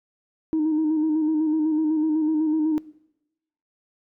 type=tone with vibrato; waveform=sine; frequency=311.1 Hz; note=D#4; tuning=in tune; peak=-18 dBFS; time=0.53-2.78 s; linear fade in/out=0 ms; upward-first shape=square; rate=8 Hz; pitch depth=37 cents each way; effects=noise-tail reverb RT60 0.9 s tail -22 dB re dry + tanh soft clip ceiling -16 dBFS